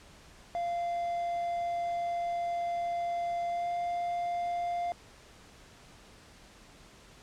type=tone with pitch glide; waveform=triangle; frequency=692 to 698 Hz; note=F5 to F5; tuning=-16 to -1 cents; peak=-28 dBFS; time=0.55-4.92 s; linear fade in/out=0 ms; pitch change=+15 cents; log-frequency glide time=3.49-3.7 s; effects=pink hiss -55 dBFS RMS until 7.22 s + low-pass 8000 Hz 12 dB/octave